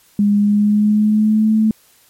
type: tone with pitch glide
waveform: sine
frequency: 204.7 to 218.1 Hz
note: G#3 to A3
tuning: -25 to -15 cents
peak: -10 dBFS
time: 0.19-1.71 s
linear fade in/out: 2 ms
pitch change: +110 cents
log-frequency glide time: 0.37-1.54 s
effects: white hiss -52 dBFS RMS until 2.09 s + MP3 64 kbps